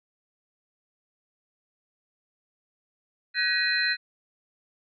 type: tone cluster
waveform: sine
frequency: 1516 / 1673 / 1909 / 2484 / 4096 Hz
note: F#6 / G#6 / A#6 / D#7 / C8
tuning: +42 / +12 / +41 / -3 / -38 cents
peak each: -29 / -32 / -27 / -32 / -27 dBFS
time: 3.34-3.97 s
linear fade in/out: 50 ms
effects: none